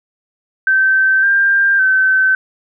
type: tone with pitch steps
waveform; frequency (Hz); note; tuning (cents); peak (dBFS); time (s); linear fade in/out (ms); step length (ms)
sine; 1548 / 1592 / 1534; G6 / G6 / G6; -22 / +26 / -38; -9; 0.67-2.35; 2; 560
effects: none